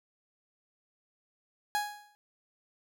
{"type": "tone with exponential decay", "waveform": "30% pulse", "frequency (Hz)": 830.6, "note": "G#5", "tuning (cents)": 0, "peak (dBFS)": -23, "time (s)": [1.75, 2.15], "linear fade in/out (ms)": 0, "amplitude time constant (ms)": 86, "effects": []}